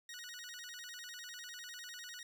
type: tone with vibrato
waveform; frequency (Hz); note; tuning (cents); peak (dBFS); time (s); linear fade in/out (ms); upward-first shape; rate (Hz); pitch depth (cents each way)
15% pulse; 1661.2; G#6; 0; -40; 0.09-2.23; 2; square; 10; 210
effects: none